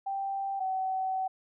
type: tone pair in turn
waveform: sine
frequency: 784 / 757.7 Hz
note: G5 / F#5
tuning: 0 / +41 cents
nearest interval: minor second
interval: 59 cents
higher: first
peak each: -30 / -28 dBFS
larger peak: second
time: 0.06-0.6 / 0.6-1.28 s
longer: second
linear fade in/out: 10 ms
effects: none